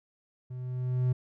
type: tone with level ramp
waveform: triangle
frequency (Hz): 126.3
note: B2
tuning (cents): +39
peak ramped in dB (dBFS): -35 to -20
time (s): 0.5-1.13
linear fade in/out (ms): 10
effects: none